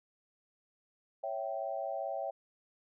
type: chord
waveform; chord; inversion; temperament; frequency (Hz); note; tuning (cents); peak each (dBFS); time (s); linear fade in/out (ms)
sine; C# diminished; none; equal with one note detuned; 554.4 / 659.3 / 777.2; C#5 / E5 / G5; 0 / 0 / -15; -39 / -38 / -39; 1.23-2.31; 10
effects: none